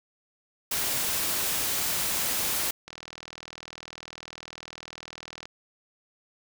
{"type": "noise", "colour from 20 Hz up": "white", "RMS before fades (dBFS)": -28, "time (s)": [0.71, 2.71], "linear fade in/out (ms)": 5}
{"type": "click train", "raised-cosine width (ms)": 0.2, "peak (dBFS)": -23, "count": 104, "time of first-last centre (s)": [2.88, 5.455], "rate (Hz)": 40}
{"effects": []}